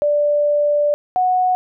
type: tone pair in turn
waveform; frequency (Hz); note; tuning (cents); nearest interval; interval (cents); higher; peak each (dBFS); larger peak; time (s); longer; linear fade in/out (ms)
sine; 587.3 / 735.5; D5 / F#5; 0 / -11; major third; 389; second; -13; neither; 0.02-0.94 / 1.16-1.55; first; 0
effects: none